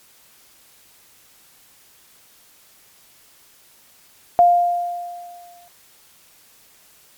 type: tone with exponential decay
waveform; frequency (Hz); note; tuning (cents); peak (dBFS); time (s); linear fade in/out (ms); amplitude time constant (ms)
sine; 701; F5; +6; -7; 4.39-5.68; 0; 280
effects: white hiss -52 dBFS RMS until 7.17 s + MP3 96 kbps